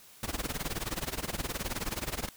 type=noise with tremolo; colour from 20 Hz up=pink; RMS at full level=-32 dBFS; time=0.23-2.29 s; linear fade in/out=2 ms; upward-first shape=sine; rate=19 Hz; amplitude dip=90%; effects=white hiss -55 dBFS RMS until 2.36 s